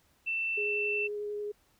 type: tone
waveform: sine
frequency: 2675 Hz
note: E7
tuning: 25 cents sharp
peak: -29 dBFS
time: 0.26-1.08 s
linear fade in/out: 20 ms
type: tone with vibrato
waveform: sine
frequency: 415.3 Hz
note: G#4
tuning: in tune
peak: -33 dBFS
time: 0.57-1.52 s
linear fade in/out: 10 ms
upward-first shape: sine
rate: 11 Hz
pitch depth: 9 cents each way
effects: pink hiss -68 dBFS RMS until 1.79 s